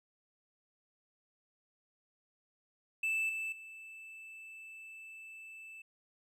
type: tone with level steps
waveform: triangle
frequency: 2639 Hz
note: E7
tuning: 1 cent sharp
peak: -29 / -34 / -46 dBFS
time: 3.03-5.82 s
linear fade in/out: 5 ms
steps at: 3.29 / 3.52 s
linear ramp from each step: 5 ms
effects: none